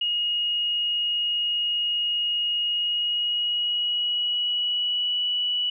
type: tone with pitch glide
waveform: sine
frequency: 2875 to 2947 Hz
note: F7 to F#7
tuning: +50 to -8 cents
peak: -22 dBFS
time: 0.01-5.7 s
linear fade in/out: 5 ms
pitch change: +42 cents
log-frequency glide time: 2.62-5.22 s
effects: none